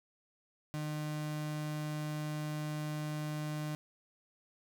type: tone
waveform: 35% pulse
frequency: 151.7 Hz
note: D#3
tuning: 44 cents flat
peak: -34 dBFS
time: 0.74-3.75 s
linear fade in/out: 0 ms
effects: none